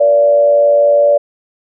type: tone with frequency modulation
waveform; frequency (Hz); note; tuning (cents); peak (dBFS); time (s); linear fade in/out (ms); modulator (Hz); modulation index
sine; 578; D5; -28; -6; 0-1.18; 10; 105; 0.42
effects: none